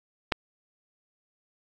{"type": "clicks", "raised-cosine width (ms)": 0.3, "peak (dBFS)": [-24, -7], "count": 2, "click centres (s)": [0.319, 0.322], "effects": []}